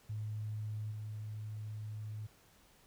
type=tone with level steps; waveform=sine; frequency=107.1 Hz; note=A2; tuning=46 cents flat; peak=-37 / -40 dBFS; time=0.09-2.27 s; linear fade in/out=10 ms; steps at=0.91 s; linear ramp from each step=10 ms; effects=pink hiss -65 dBFS RMS until 2.86 s